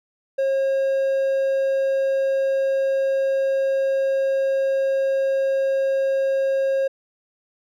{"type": "tone", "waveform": "triangle", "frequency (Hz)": 540, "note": "C#5", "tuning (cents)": -45, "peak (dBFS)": -16, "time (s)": [0.38, 6.88], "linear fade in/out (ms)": 10, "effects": []}